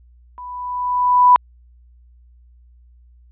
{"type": "tone with level ramp", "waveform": "sine", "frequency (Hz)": 990, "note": "B5", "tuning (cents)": 4, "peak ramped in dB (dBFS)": [-31, -5], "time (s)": [0.38, 1.36], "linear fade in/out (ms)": 0, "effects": ["added 60 Hz sine -46 dBFS peak until 3.31 s", "resampled to 8000 Hz"]}